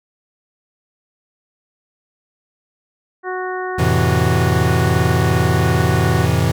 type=harmonic tone; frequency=369 Hz; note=F#4; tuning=5 cents flat; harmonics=1 / 2 / 3 / 4 / 5; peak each=-24 / -27 / -29 / -30 / -31 dBFS; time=3.23-6.28 s; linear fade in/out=50 ms
type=chord; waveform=square; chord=F major seventh; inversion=none; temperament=equal with one note detuned; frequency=87.31 / 110 / 130.28 / 164.81 Hz; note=F2 / A2 / C3 / E3; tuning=0 / 0 / -7 / 0 cents; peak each=-20 dBFS; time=3.78-6.52 s; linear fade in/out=10 ms
effects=none